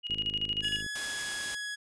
sine tone with tremolo, 2881 Hz, F#7, 47 cents flat, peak -27 dBFS, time 0.03-0.82 s, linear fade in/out 50 ms, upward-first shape square, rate 13 Hz, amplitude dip 75%
click train, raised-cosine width 3 ms, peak -31 dBFS, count 41, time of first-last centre 0.1-0.863 s, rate 52.4 Hz
sawtooth tone with pitch glide, 1692 to 1675.5 Hz, G#6 to G#6, +32 to +15 cents, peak -31 dBFS, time 0.62-1.76 s, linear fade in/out 20 ms, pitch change -17 cents, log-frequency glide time 0.76-1.41 s
white noise, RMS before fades -38 dBFS, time 0.95-1.55 s, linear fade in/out 5 ms
effects resampled to 22050 Hz

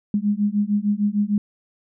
sine beating tone pair, 203 / 209.6 Hz, G#3 / G#3, -39 / +16 cents, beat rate 6.6 Hz, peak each -21 dBFS, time 0.14-1.38 s, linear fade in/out 2 ms, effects none

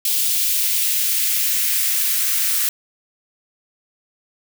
blue noise with high-pass filter sweep, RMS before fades -19 dBFS, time 0.05-2.69 s, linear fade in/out 2 ms, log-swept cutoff 3000 to 1500 Hz, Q 1.4, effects none

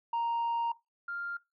sine tone pair in turn, 932.3 / 1396.9 Hz, A#5 / F6, 0 / 0 cents, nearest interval perfect fifth, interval 700 cents, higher second, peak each -26 / -34 dBFS, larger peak first, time 0.13-0.72 / 1.08-1.37 s, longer first, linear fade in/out 5 ms, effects noise-tail reverb RT60 0.2 s tail -20 dB re dry + tanh soft clip ceiling -27 dBFS

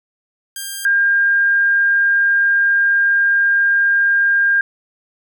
5% pulse / sine tone pair in turn, 1599 / 1606.1 Hz, G6 / G6, +34 / +42 cents, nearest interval unison, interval 8 cents, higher second, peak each -14 / -11 dBFS, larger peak second, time 0.56-0.85 / 0.85-4.61 s, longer second, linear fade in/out 2 ms, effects none

